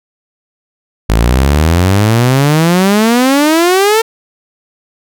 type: exponential sweep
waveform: sawtooth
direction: up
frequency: 52.5 to 457.5 Hz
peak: -3 dBFS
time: 1.09-4.02 s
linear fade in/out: 10 ms
effects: none